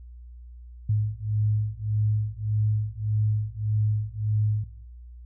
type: beating tone pair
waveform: sine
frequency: 105.7 / 107.4 Hz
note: G#2 / A2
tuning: +31 / -41 cents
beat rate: 1.7 Hz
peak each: -26 / -25 dBFS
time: 0.89-4.64 s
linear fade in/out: 5 ms
effects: noise-tail reverb RT60 0.7 s tail -17 dB re dry + added 60 Hz sine -41 dBFS peak until 5.25 s